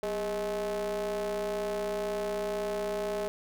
square ring-modulated tone, 110 Hz, A2, in tune, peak -28 dBFS, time 0.03-3.28 s, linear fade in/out 0 ms, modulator 519 Hz, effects none

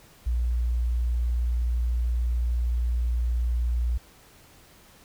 sine tone, 59.6 Hz, A#1, 39 cents sharp, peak -22 dBFS, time 0.26-3.98 s, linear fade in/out 10 ms, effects pink hiss -54 dBFS RMS until 5.04 s

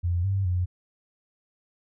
sine tone with pitch steps, 87.3 / 97.5 / 89.7 Hz, F2 / G2 / F2, 0 / -9 / +47 cents, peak -22 dBFS, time 0.03-0.66 s, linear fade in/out 20 ms, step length 210 ms, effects none

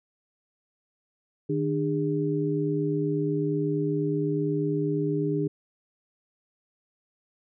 sine tone cluster, 153.7 / 298.1 / 406.4 Hz, D#3 / D4 / G#4, -21 / +26 / -38 cents, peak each -28 dBFS, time 1.49-5.48 s, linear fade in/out 10 ms, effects none

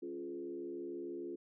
sine tone with frequency modulation, 349.2 Hz, F4, in tune, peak -40 dBFS, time 0.02-1.36 s, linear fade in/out 10 ms, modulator 73.4 Hz, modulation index 0.97, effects none

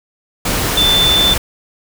sine tone in noise, 3530 Hz, A7, 5 cents sharp, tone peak -10 dBFS, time 0.77-1.34 s, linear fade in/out 5 ms, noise pink, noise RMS -17 dBFS, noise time 0.45-1.38 s, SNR +4 dB, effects none

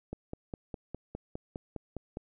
click train, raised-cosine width 2 ms, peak -24 dBFS, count 11, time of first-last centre 0.13-2.171 s, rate 4.9 Hz, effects none

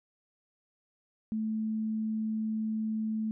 sine tone, 218.6 Hz, A3, 11 cents flat, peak -29 dBFS, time 1.32-3.31 s, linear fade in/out 0 ms, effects none

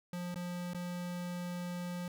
square tone with dropouts, 176.8 Hz, F3, 22 cents sharp, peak -38 dBFS, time 0.13-2.08 s, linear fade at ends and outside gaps 2 ms, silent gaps 0.344-0.358 / 0.735-0.746 s, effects none

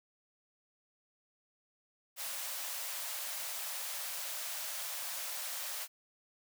white high-pass noise, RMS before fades -40 dBFS, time 2.16-5.88 s, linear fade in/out 50 ms, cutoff 520 Hz, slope 96 dB/octave, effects none

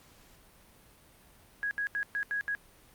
sine tone bursts at uneven times, 1658 Hz, G#6, 3 cents flat, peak -29 dBFS, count 6, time 1.63-1.71 / 1.78-1.87 / 1.95-2.03 / 2.15-2.23 / 2.31-2.41 / 2.48-2.55 s, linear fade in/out 0 ms, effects pink hiss -59 dBFS RMS until 2.94 s + Opus 48 kbps

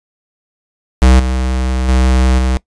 square tone with level steps, 63.9 Hz, C2, 40 cents flat, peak -5 / -14 / -9 / -12 dBFS, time 1.02-2.57 s, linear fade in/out 0 ms, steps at 1.19 / 1.88 / 2.38 s, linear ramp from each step 10 ms, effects noise-tail reverb RT60 0.1 s tail -20 dB re dry + resampled to 22050 Hz

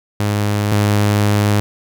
sawtooth tone pair in turn, 103.5 / 103.5 Hz, G#2 / G#2, -5 / -5 cents, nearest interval unison, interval 0 cents, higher neither, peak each -11 / -8 dBFS, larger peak second, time 0.2-0.72 / 0.72-1.6 s, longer second, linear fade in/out 0 ms, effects none

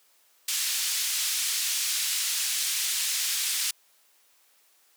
white band-pass noise, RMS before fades -28 dBFS, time 0.48-3.71 s, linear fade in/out 5 ms, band 2600 to 9100 Hz, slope 12 dB/octave, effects white hiss -63 dBFS RMS until 4.96 s + high-pass 400 Hz 12 dB/octave

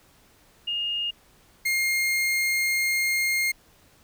sine / 40% pulse tone pair in turn, 2840 / 2128 Hz, F7 / C7, +28 / +29 cents, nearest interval perfect fourth, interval 499 cents, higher first, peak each -25 / -21 dBFS, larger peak second, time 0.67-1.11 / 1.65-3.52 s, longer second, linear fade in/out 10 ms, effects pink hiss -58 dBFS RMS until 4.03 s

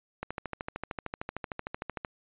click train, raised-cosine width 0.5 ms, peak -19 dBFS, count 25, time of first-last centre 0.23-2.048 s, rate 13.2 Hz, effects resampled to 8000 Hz

